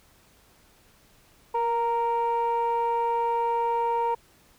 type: tone pair together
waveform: sine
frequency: 469.9 / 930 Hz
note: A#4 / A#5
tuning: +14 / -4 cents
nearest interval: octave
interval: 1182 cents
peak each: -26 / -22 dBFS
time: 1.54-4.15 s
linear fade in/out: 10 ms
effects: tanh soft clip ceiling -19 dBFS + pink hiss -59 dBFS RMS until 4.58 s